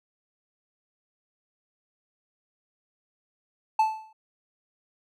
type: tone with exponential decay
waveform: triangle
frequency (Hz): 875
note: A5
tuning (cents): -10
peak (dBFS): -14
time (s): 3.79-4.13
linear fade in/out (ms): 5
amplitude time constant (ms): 73
effects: none